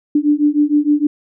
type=beating tone pair; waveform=sine; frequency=291.9 / 298.4 Hz; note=D4 / D4; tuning=-10 / +28 cents; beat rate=6.5 Hz; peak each=-14 dBFS; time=0.15-1.07 s; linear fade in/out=5 ms; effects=none